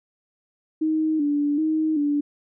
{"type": "tone with vibrato", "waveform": "sine", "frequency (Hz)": 302, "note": "D4", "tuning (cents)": 48, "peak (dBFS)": -19, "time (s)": [0.81, 2.21], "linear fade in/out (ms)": 10, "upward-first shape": "square", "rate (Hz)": 1.3, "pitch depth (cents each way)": 66, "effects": []}